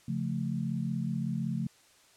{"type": "chord", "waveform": "sine", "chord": "Db augmented", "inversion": "none", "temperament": "equal", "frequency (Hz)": [138.59, 174.61, 220], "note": ["Db3", "F3", "A3"], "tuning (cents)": [0, 0, 0], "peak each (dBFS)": -34, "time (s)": [0.08, 1.67], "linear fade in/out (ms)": 5, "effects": ["white hiss -61 dBFS RMS until 2.16 s", "low-pass 9000 Hz 12 dB/octave"]}